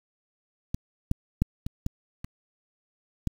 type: clicks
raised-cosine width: 5 ms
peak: -16 / -11 / -9 / -19 / -15 / -25 / -14 dBFS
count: 7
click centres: 0.745 / 1.114 / 1.42 / 1.665 / 1.864 / 2.245 / 3.273 s
effects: 7-bit